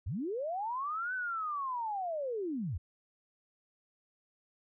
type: linear two-way sweep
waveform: sine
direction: up then down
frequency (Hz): 65.3 to 1532 to 65.3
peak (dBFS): -33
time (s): 0.06-2.78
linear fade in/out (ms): 10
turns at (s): 1.14
effects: none